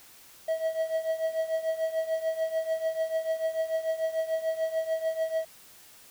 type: tone with tremolo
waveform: triangle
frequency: 645 Hz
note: E5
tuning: 38 cents flat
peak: -21 dBFS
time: 0.48-5.45 s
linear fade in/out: 5 ms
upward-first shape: triangle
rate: 6.8 Hz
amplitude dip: 85%
effects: white hiss -53 dBFS RMS until 6.1 s